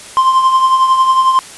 triangle tone with tremolo, 1047 Hz, C6, 1 cent sharp, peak -3 dBFS, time 0.17-1.39 s, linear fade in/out 0 ms, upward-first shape triangle, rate 11 Hz, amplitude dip 60%, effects white hiss -33 dBFS RMS until 1.57 s + resampled to 24000 Hz

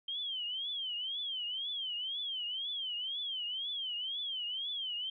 sine tone with vibrato, 3146 Hz, G7, 6 cents sharp, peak -35 dBFS, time 0.08-5.1 s, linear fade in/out 5 ms, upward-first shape triangle, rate 2 Hz, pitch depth 190 cents each way, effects none

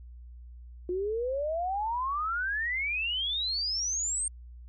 sine exponential sweep, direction up, 351 to 8740 Hz, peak -28 dBFS, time 0.89-4.28 s, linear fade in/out 2 ms, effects added 60 Hz sine -44 dBFS peak until 4.68 s

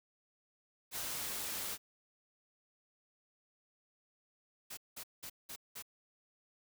white noise, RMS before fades -40 dBFS, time 0.91-1.78 s, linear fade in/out 50 ms
white noise bursts, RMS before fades -46 dBFS, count 5, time 4.7-5.825 s, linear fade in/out 10 ms, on 73 ms, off 190 ms
effects none

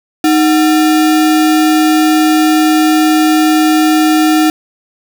sine tone with sample-and-hold, 311.1 Hz, D#4, in tune, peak -6 dBFS, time 0.24-4.5 s, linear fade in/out 2 ms, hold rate 1050 Hz, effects none

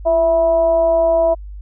sine tone with frequency modulation, 659.3 Hz, E5, in tune, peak -11 dBFS, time 0.05-1.35 s, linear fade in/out 20 ms, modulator 317 Hz, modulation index 0.37, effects added 50 Hz sine -29 dBFS peak until 1.61 s

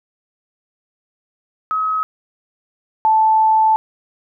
sine tone pair in turn, 1276 / 876.7 Hz, D#6 / A5, +43 / -7 cents, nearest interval tritone, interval 650 cents, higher first, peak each -16 / -10 dBFS, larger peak second, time 1.71-2.03 / 3.05-3.76 s, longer second, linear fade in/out 0 ms, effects none

